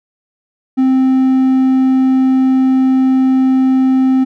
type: tone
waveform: triangle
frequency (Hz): 261.6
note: C4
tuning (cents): 0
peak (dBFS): -6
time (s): 0.77-4.25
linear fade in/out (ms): 20
effects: none